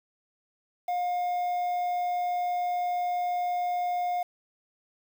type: tone with quantisation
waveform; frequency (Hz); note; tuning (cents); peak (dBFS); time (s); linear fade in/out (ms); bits
triangle; 713; F5; +36; -24; 0.88-4.23; 5; 8
effects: none